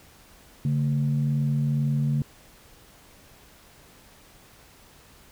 sine tone pair together, 142.5 / 224.7 Hz, C#3 / A3, +48 / +37 cents, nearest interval minor sixth, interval 789 cents, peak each -21 / -28 dBFS, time 0.65-2.22 s, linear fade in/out 2 ms, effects tanh soft clip ceiling -15 dBFS + pink hiss -53 dBFS RMS until 5.31 s

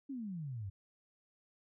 sine exponential sweep, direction down, 286.5 to 91.9 Hz, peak -39 dBFS, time 0.09-0.7 s, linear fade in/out 10 ms, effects none

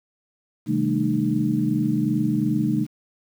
sine tone cluster, 131.8 / 160.1 / 200.1 / 222.7 / 303.6 Hz, C3 / D#3 / G3 / A3 / D#4, +13 / +50 / +36 / +21 / -42 cents, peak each -27 / -28 / -26 / -24 / -24 dBFS, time 0.66-2.87 s, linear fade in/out 50 ms, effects 8-bit

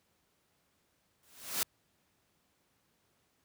white noise with exponential growth, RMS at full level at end -29 dBFS, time 1.23-1.63 s, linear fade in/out 1 ms, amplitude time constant 85 ms, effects pink hiss -74 dBFS RMS until 3.44 s + high-pass 80 Hz 12 dB/octave

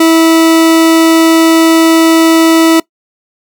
40% pulse tone, 326.1 Hz, E4, 19 cents flat, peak -3 dBFS, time 0-2.8 s, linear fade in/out 5 ms, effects noise-tail reverb RT60 0.1 s tail -22 dB re dry

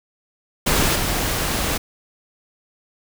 pink noise with level steps, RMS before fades -18 / -22 dBFS, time 0.66-1.78 s, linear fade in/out 10 ms, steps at 0.95 s, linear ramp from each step 10 ms, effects none

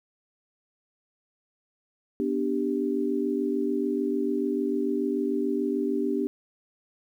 sine chord, G major, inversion first, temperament equal, 246.9 / 293.7 / 392 Hz, B3 / D4 / G4, 0 / 0 / 0 cents, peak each -29 / -28 / -28 dBFS, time 2.2-6.27 s, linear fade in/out 0 ms, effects 10-bit

